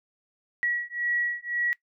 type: beating tone pair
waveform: sine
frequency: 1922 / 1923.9 Hz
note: B6 / B6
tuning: -48 / -46 cents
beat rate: 1.9 Hz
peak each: -29 dBFS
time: 0.63-1.73 s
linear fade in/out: 0 ms
effects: noise-tail reverb RT60 0.1 s tail -20 dB re dry